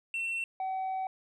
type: tone pair in turn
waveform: sine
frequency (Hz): 2704 / 758.8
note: E7 / F#5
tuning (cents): +43 / +43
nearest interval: octave + minor seventh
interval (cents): 2200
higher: first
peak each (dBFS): -28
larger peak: neither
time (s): 0.14-0.44 / 0.6-1.07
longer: second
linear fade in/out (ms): 2
effects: tanh soft clip ceiling -30 dBFS